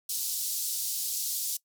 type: band-pass noise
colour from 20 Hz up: white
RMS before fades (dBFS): -32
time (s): 0.09-1.57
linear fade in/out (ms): 5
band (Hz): 4200 to 16000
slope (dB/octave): 24
effects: noise-tail reverb RT60 0.1 s tail -21 dB re dry